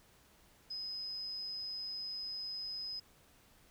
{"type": "tone", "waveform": "sine", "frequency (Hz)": 5050, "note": "D#8", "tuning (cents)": 25, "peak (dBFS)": -39, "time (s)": [0.7, 3], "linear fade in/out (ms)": 10, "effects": ["pink hiss -65 dBFS RMS until 3.7 s"]}